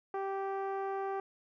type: tone with low-pass filter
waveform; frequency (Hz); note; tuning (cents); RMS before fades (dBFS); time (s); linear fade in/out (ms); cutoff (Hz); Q
10% pulse; 390; G4; -9; -36; 0.14-1.2; 2; 800; 0.97
effects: none